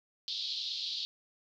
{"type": "band-pass noise", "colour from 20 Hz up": "pink", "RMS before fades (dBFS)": -37, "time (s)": [0.28, 1.05], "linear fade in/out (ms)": 0, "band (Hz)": [3500, 4600], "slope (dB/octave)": 48, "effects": []}